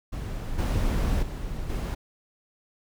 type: noise with level steps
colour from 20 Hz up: brown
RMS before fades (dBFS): -32 / -24 / -33 / -28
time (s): 0.12-1.95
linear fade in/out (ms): 10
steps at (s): 0.58 / 1.22 / 1.69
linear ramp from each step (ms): 10
effects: none